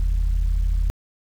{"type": "tone pair together", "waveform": "sine", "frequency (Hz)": [42.54, 75.8], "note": ["F1", "D#2"], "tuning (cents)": [-45, -45], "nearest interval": "minor seventh", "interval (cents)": 1000, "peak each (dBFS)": [-16, -24], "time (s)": [0, 0.9], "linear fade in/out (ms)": 0, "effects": ["tanh soft clip ceiling -15 dBFS", "8-bit"]}